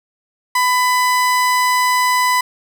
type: tone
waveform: 30% pulse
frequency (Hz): 1000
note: B5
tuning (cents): +21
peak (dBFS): -10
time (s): 0.55-2.41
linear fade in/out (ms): 5
effects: none